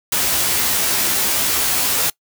white noise with comb filter, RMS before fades -18 dBFS, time 0.12-2.1 s, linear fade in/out 5 ms, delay 15 ms, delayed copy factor +0.75, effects noise-tail reverb RT60 0.1 s tail -23 dB re dry

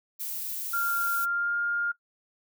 violet noise, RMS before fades -34 dBFS, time 0.19-1.26 s, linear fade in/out 20 ms
sine tone with pitch glide, 1391 to 1410.4 Hz, F6 to F6, -7 to +17 cents, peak -25 dBFS, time 0.73-1.92 s, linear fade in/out 10 ms, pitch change +24 cents, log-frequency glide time 1.24-1.56 s
effects noise-tail reverb RT60 0.1 s tail -19 dB re dry

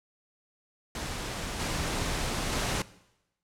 pink noise with level steps, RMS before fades -35 / -31 / -29 dBFS, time 0.95-2.82 s, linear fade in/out 2 ms, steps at 1.59 / 2.52 s, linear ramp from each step 10 ms, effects noise-tail reverb RT60 0.9 s tail -19 dB re dry + low-pass 9000 Hz 12 dB/octave

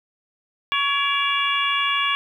harmonic tone with a mistuned harmonic, 561 Hz, C#5, 21 cents sharp, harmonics 2 / 3 / 4 / 5 / 6, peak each -23 / -28 / -25 / -25 / -27 dBFS, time 0.72-2.15 s, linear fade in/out 0 ms, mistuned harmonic 4, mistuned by +61 cents, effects 9-bit

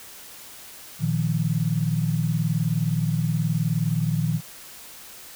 sine chord, Bb suspended fourth, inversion none, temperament equal, 116.54 / 155.56 / 174.61 Hz, Bb2 / Eb3 / F3, 0 / 0 / 0 cents, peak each -26 / -23 / -27 dBFS, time 0.99-4.41 s, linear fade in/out 50 ms, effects white hiss -43 dBFS RMS until 5.35 s

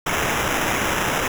blue noise with sample-and-hold, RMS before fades -22 dBFS, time 0.06-1.28 s, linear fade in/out 5 ms, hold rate 4410 Hz, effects none

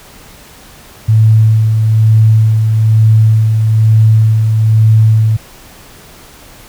sine tone with tremolo, 110 Hz, A2, in tune, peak -3 dBFS, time 1.08-5.37 s, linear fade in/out 10 ms, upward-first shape sine, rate 1.1 Hz, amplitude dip 40%, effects pink hiss -37 dBFS RMS until 6.68 s

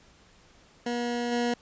20% pulse tone with level steps, 239.9 Hz, A#3, 50 cents sharp, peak -23 / -20 dBFS, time 0.86-1.54 s, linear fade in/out 5 ms, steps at 1.31 s, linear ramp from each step 20 ms, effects pink hiss -58 dBFS RMS until 1.61 s + resampled to 16000 Hz

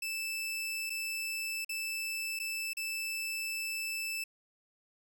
sawtooth tone with dropouts, 2637 Hz, E7, in tune, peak -31 dBFS, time 0.02-4.24 s, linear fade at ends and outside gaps 5 ms, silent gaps 0.897-0.902 / 1.647-1.692 / 2.391-2.398 / 2.734-2.769 s, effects none

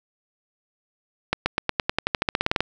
accelerating click train, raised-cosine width 0.3 ms, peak -4 dBFS, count 17, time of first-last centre 1.33-2.606 s, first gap 130 ms, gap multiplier 0.93, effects none

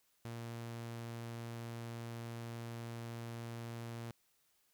sawtooth tone, 116.54 Hz, A#2, in tune, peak -39 dBFS, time 0.25-4.11 s, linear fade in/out 0 ms, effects white hiss -75 dBFS RMS until 4.73 s

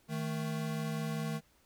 square tone pair together, 156.5 / 221.6 Hz, D#3 / A3, +10 / +13 cents, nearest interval tritone, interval 603 cents, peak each -36 / -39 dBFS, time 0.08-1.41 s, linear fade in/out 50 ms, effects pink hiss -68 dBFS RMS until 1.65 s

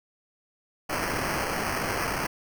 blue noise with sample-and-hold, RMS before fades -29 dBFS, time 0.89-2.27 s, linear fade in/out 10 ms, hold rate 3675 Hz, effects none

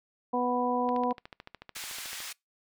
harmonic tone, 246.9 Hz, B3, in tune, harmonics 1 / 2 / 3 / 4, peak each -31 / -31 / -31 / -31 dBFS, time 0.33-1.13 s, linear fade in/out 10 ms
click train, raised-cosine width 0.3 ms, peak -27 dBFS, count 19, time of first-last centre 0.89-2.204 s, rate 13.7 Hz
pink band-pass noise, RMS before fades -40 dBFS, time 1.75-2.33 s, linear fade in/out 10 ms, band 1800 to 15000 Hz, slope 12 dB/octave
effects noise-tail reverb RT60 0.2 s tail -25 dB re dry

